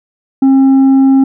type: tone with tanh clipping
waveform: sine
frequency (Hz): 268.5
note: C4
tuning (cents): +45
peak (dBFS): -5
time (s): 0.42-1.24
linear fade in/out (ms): 5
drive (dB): 4
effects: none